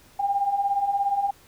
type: beating tone pair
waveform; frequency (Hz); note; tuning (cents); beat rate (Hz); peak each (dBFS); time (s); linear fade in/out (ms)
sine; 786 / 803; G5 / G5; +4 / +41; 17; -28 / -22; 0.19-1.31; 10
effects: pink hiss -54 dBFS RMS until 1.47 s